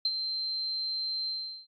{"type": "tone with ADSR envelope", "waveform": "sine", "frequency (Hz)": 4125, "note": "C8", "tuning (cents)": -25, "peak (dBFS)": -23, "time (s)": [0.05, 1.67], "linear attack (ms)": 3, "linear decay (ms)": 46, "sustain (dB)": -7, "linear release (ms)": 390, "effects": ["AAC 48 kbps"]}